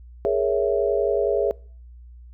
sine chord, A# half-diminished seventh, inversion third, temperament equal, 415.3 / 466.2 / 554.4 / 659.3 Hz, G#4 / A#4 / C#5 / E5, 0 / 0 / 0 / 0 cents, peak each -22 / -26 / -24 / -25 dBFS, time 0.25-1.51 s, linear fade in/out 0 ms, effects noise-tail reverb RT60 0.5 s tail -25 dB re dry + added 60 Hz sine -41 dBFS peak until 2.33 s

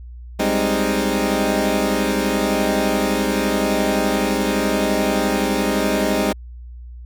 20% pulse chord, Ab major seventh, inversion third, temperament equal, 196 / 207.7 / 261.6 / 311.1 Hz, G3 / Ab3 / C4 / Eb4, 0 / 0 / 0 / 0 cents, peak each -18 dBFS, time 0.39-6.33 s, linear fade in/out 10 ms, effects added 60 Hz sine -33 dBFS peak until 7.05 s

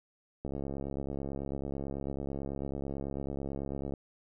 click train, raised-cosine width 2 ms, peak -24 dBFS, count 242, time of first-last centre 0.45-3.938 s, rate 69.1 Hz, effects none

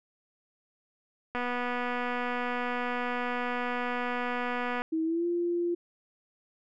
click train, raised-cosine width 0.5 ms, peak -18 dBFS, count 851, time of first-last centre 1.35-4.819 s, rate 245 Hz
sine tone with pitch glide, 321.2 to 346.2 Hz, E4 to F4, -45 to -15 cents, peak -26 dBFS, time 4.92-5.75 s, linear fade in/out 10 ms, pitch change +130 cents, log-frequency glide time 5.04-5.26 s
effects none

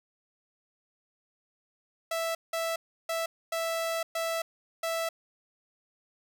sawtooth tone bursts at uneven times, 659.3 Hz, E5, in tune, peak -25 dBFS, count 6, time 2.11-2.35 / 2.53-2.76 / 3.09-3.26 / 3.52-4.03 / 4.15-4.42 / 4.83-5.09 s, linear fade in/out 5 ms, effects none

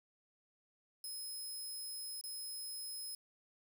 15% pulse tone with dropouts, 5120 Hz, D#8, 49 cents sharp, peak -37 dBFS, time 1.04-3.15 s, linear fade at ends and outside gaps 2 ms, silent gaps 2.212-2.238 s, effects 11-bit

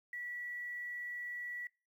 sine tone with quantisation, 1946 Hz, B6, 26 cents flat, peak -40 dBFS, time 0.13-1.67 s, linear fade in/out 2 ms, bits 11, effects noise-tail reverb RT60 0.3 s tail -23 dB re dry

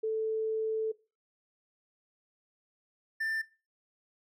sine / triangle tone pair in turn, 440 / 1783 Hz, A4 / A6, 0 / +22 cents, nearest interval 2 octaves, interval 2422 cents, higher second, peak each -28 dBFS, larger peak neither, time 0.03-0.92 / 3.2-3.42 s, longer first, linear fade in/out 10 ms, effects noise-tail reverb RT60 0.3 s tail -20 dB re dry

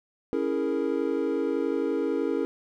triangle chord, A# half-diminished seventh, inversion first, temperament equal, 277.2 / 329.6 / 415.3 / 466.2 Hz, C#4 / E4 / G#4 / A#4, 0 / 0 / 0 / 0 cents, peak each -28 dBFS, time 0.33-2.45 s, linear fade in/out 0 ms, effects none

